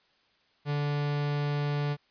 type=tone; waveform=45% pulse; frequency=145.6 Hz; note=D3; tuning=15 cents flat; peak=-27 dBFS; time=0.65-1.97 s; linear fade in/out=50 ms; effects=white hiss -67 dBFS RMS until 2.1 s + resampled to 11025 Hz